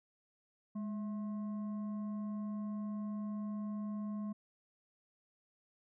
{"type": "tone with frequency modulation", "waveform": "sine", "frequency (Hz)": 207.7, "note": "G#3", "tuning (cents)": 0, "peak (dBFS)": -37, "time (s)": [0.75, 4.33], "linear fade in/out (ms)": 10, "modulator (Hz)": 863, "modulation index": 0.25, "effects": []}